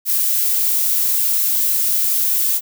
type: noise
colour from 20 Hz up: violet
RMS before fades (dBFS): -17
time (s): 0.05-2.61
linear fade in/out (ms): 50
effects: none